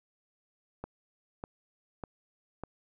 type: click train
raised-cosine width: 1 ms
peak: -24 dBFS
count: 4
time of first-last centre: 0.84-2.636 s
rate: 1.67 Hz
effects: none